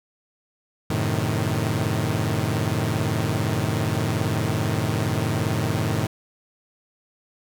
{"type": "chord", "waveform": "sawtooth", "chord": "F# diminished seventh", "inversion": "none", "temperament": "equal", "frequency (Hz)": [92.5, 110, 130.81, 155.56], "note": ["F#2", "A2", "C3", "Eb3"], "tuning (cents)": [0, 0, 0, 0], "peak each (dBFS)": [-25, -21, -25, -23], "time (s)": [0.9, 6.07], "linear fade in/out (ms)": 5, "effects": []}